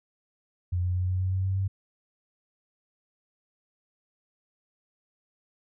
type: tone with pitch steps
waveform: sine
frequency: 89 / 90.03 / 91.08 / 92.14 / 93.21 / 94.29 / 95.39 / 96.5 Hz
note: F2 / F#2 / F#2 / F#2 / F#2 / F#2 / G2 / G2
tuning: +33 / -47 / -27 / -7 / +13 / +33 / -47 / -27 cents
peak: -24 dBFS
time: 0.72-1.68 s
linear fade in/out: 10 ms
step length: 120 ms
effects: none